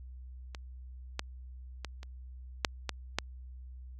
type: clicks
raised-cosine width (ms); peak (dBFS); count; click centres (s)
0.2; -24 / -15 / -20 / -29 / -7 / -15 / -11; 7; 0.548 / 1.194 / 1.847 / 2.031 / 2.648 / 2.893 / 3.186
effects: added 63 Hz sine -44 dBFS peak until 3.99 s